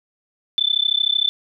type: tone with amplitude modulation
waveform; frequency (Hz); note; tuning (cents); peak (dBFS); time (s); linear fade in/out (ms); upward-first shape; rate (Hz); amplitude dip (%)
sine; 3520; A7; 0; -12; 0.58-1.29; 0; sine; 33.1; 100
effects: none